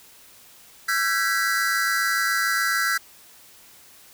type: tone cluster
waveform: square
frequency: 1345 / 1538 / 1645 / 1961 Hz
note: E6 / G6 / G#6 / B6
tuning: +34 / -33 / -17 / -13 cents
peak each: -27 dBFS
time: 0.88-2.98 s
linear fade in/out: 10 ms
effects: white hiss -50 dBFS RMS until 4.13 s